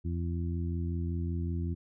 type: harmonic tone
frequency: 85.3 Hz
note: F2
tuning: 40 cents flat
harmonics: 1 / 2 / 3 / 4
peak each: -31 / -37 / -41 / -43 dBFS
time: 0.04-1.75 s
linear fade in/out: 20 ms
effects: none